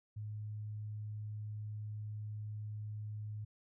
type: tone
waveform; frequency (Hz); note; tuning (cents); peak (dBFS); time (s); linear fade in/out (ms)
sine; 106.1; G#2; +38; -40; 0.16-3.45; 10
effects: none